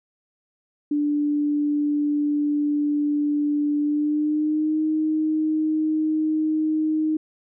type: tone with pitch glide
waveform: sine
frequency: 293.7 to 311.2 Hz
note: D4 to D#4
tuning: 0 to 0 cents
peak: -19 dBFS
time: 0.91-7.17 s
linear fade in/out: 5 ms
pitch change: +100 cents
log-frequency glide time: 3.79-4.81 s
effects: none